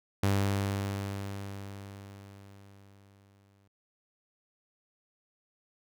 sawtooth tone with exponential decay, 99.2 Hz, G2, 21 cents sharp, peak -20 dBFS, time 0.23-3.68 s, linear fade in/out 5 ms, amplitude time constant 750 ms, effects none

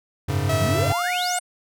square chord, F# suspended second, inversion none, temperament equal, 92.5 / 103.83 / 138.59 Hz, F#2 / G#2 / C#3, 0 / 0 / 0 cents, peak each -26 dBFS, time 0.28-0.93 s, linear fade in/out 10 ms
sine exponential sweep, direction up, 80.6 to 9360 Hz, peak -26 dBFS, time 0.47-1.4 s, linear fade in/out 20 ms
sawtooth tone with pitch glide, 649 to 720.1 Hz, E5 to F#5, -27 to -47 cents, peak -19 dBFS, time 0.49-1.39 s, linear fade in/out 5 ms, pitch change +180 cents, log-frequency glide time 0.7-1.09 s
effects none

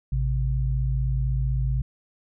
sine tone pair together, 55 / 130.81 Hz, A1 / C3, 0 / 0 cents, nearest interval octave + minor third, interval 1500 cents, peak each -23 / -25 dBFS, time 0.12-1.82 s, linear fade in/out 5 ms, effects none

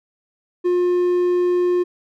triangle tone, 356.2 Hz, F4, 34 cents sharp, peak -13 dBFS, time 0.64-1.84 s, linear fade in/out 20 ms, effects none

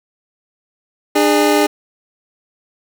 25% pulse tone pair together, 299.1 / 411 Hz, D4 / G#4, +32 / -18 cents, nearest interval tritone, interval 550 cents, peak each -10 dBFS, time 1.15-1.67 s, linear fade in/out 10 ms, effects none

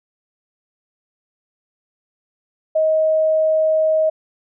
sine tone, 630 Hz, D#5, 21 cents sharp, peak -13 dBFS, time 2.75-4.1 s, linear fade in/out 10 ms, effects none

